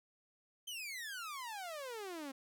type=exponential sweep; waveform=sawtooth; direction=down; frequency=3149 to 261.6 Hz; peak=-39 dBFS; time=0.67-2.32 s; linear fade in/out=10 ms; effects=none